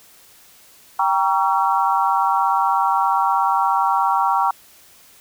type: chord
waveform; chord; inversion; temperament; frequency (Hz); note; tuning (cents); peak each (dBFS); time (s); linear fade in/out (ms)
sine; G diminished seventh; none; just; 784 / 940.8 / 1128.9 / 1354.7; G5 / Bb5 / Db6 / Fb6; 0 / +16 / +31 / +47; -20 / -19 / -21 / -24; 0.99-4.51; 5
effects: white hiss -49 dBFS RMS until 5.2 s